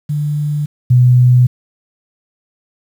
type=tone pair in turn; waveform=sine; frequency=148.1 / 124.54 Hz; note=D3 / B2; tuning=+15 / +15 cents; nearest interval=minor third; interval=300 cents; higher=first; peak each=-14 / -5 dBFS; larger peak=second; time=0.09-0.66 / 0.9-1.47 s; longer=neither; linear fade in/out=10 ms; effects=7-bit